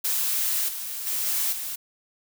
blue noise with level steps, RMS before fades -25 / -33 / -27 / -25 / -32 dBFS, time 0.04-1.76 s, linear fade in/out 10 ms, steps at 0.68 / 1.06 / 1.26 / 1.52 s, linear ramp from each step 10 ms, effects none

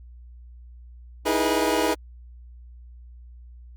25% pulse chord, E major seventh, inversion third, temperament equal with one note detuned, 311.1 / 329.6 / 415.3 / 485.1 Hz, D#4 / E4 / G#4 / B4, 0 / 0 / 0 / -31 cents, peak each -22 / -24 / -22 / -22 dBFS, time 1.25-1.95 s, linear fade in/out 20 ms, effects added 60 Hz sine -42 dBFS peak until 3.76 s + Opus 48 kbps

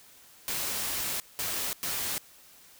white noise bursts at uneven times, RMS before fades -32 dBFS, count 3, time 0.48-1.2 / 1.39-1.73 / 1.83-2.18 s, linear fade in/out 0 ms, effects white hiss -55 dBFS RMS until 2.79 s

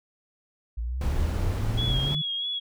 sine exponential sweep, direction up, 55.4 to 156.2 Hz, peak -27 dBFS, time 0.77-2.22 s, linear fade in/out 10 ms
brown noise, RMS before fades -28 dBFS, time 1.01-2.15 s, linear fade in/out 2 ms
sine tone with vibrato, 3322 Hz, G#7, in tune, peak -27 dBFS, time 1.77-2.6 s, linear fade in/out 20 ms, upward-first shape sine, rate 3.1 Hz, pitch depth 40 cents each way
effects none

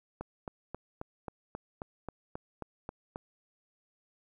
click train, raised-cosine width 1 ms, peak -24 dBFS, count 12, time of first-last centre 0.21-3.159 s, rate 3.73 Hz, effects 11-bit

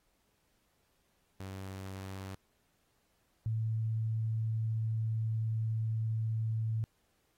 sawtooth / sine tone pair in turn, 95.9 / 111.22 Hz, G2 / A2, -37 / +19 cents, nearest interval minor third, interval 256 cents, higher second, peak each -37 / -30 dBFS, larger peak second, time 1.4-2.35 / 3.46-6.84 s, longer second, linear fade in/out 0 ms, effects pink hiss -75 dBFS RMS until 7.37 s + AAC 48 kbps

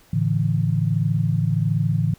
sine chord, A suspended fourth, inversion none, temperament equal with one note detuned, 110 / 143.4 / 164.81 Hz, A2 / D3 / E3, 0 / -41 / 0 cents, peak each -22 dBFS, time 0.13-2.14 s, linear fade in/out 5 ms, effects pink hiss -54 dBFS RMS until 2.18 s

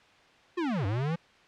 square linear two-way sweep, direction down then up, 370 to 92.7 to 173.5 Hz, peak -28 dBFS, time 0.57-1.16 s, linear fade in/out 10 ms, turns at 0.86 s, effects white hiss -58 dBFS RMS until 1.47 s + low-pass 3000 Hz 12 dB/octave

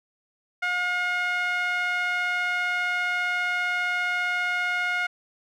sawtooth tone with band-pass filter, 717 Hz, F5, 45 cents sharp, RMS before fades -26 dBFS, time 0.62-5.07 s, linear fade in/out 10 ms, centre 1800 Hz, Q 7.8, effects none

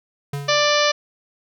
square tone with exponential decay, 142 Hz, C#3, 42 cents sharp, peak -23 dBFS, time 0.33-0.84 s, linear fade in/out 5 ms, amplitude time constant 110 ms
harmonic tone, 590 Hz, D5, 8 cents sharp, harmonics 1 / 2 / 3 / 4 / 5 / 6 / 7 / 8 / 9 / 10, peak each -19 / -22 / -24 / -25 / -26 / -27 / -27 / -28 / -29 / -29 dBFS, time 0.48-0.92 s, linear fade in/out 10 ms
effects none

